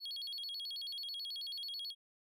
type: tone with vibrato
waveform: triangle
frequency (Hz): 3800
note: A#7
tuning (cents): +33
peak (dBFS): -39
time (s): 0-1.95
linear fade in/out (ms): 50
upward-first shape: square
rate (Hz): 9.2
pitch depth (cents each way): 250
effects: none